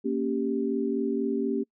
sine chord, G diminished, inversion first, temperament equal, 233.1 / 277.2 / 392 Hz, Bb3 / Db4 / G4, 0 / 0 / 0 cents, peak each -29 dBFS, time 0.04-1.64 s, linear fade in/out 20 ms, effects noise-tail reverb RT60 0.1 s tail -26 dB re dry

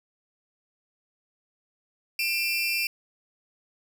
30% pulse tone pair together, 2383 / 2673 Hz, D7 / E7, +25 / +23 cents, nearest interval major second, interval 198 cents, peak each -25 dBFS, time 2.19-2.87 s, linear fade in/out 2 ms, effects none

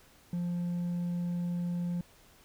sine tone with hard clipping, 174.8 Hz, F3, 2 cents sharp, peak -31 dBFS, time 0.33-2.01 s, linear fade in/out 2 ms, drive 2 dB, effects pink hiss -60 dBFS RMS until 2.44 s

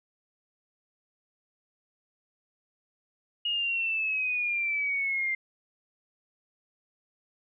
sine exponential sweep, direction down, 2875 to 2093 Hz, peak -26 dBFS, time 3.45-5.35 s, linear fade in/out 5 ms, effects none

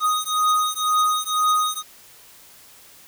square beating tone pair, 1244.5 / 1246.5 Hz, D#6 / D#6, 0 / +3 cents, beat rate 2 Hz, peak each -22 dBFS, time 0-1.83 s, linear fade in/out 50 ms, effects white hiss -48 dBFS RMS until 3.07 s

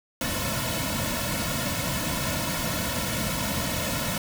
pink noise with comb filter, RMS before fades -28 dBFS, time 0.21-4.18 s, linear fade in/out 2 ms, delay 2.5 ms, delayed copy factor -1, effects none

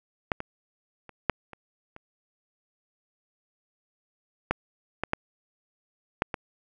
clicks, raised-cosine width 0.5 ms, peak -9 / -18 / -29 / -6 / -27 / -28 / -8 / -12 / -9 / -7 / -15 dBFS, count 11, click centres 0.318 / 0.404 / 1.093 / 1.297 / 1.533 / 1.964 / 4.51 / 5.036 / 5.134 / 6.221 / 6.342 s, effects none

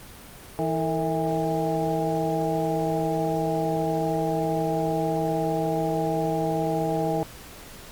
harmonic tone with a mistuned harmonic, 162.2 Hz, E3, 28 cents flat, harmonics 1 / 2 / 3 / 4 / 5, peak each -29 / -29 / -29 / -29 / -29 dBFS, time 0.59-7.23 s, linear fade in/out 0 ms, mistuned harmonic 3, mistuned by -110 cents, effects pink hiss -44 dBFS RMS until 7.91 s + Opus 32 kbps

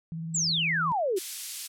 sine tone with vibrato, 163.6 Hz, E3, 13 cents flat, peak -32 dBFS, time 0.12-0.92 s, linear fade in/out 0 ms, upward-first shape triangle, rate 19 Hz, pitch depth 41 cents each way
sine exponential sweep, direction down, 7902 to 352.1 Hz, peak -24 dBFS, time 0.34-1.19 s, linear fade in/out 10 ms
white high-pass noise, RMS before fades -35 dBFS, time 1.16-1.68 s, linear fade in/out 20 ms, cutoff 3100 Hz, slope 12 dB/octave
effects low-pass 12000 Hz 12 dB/octave

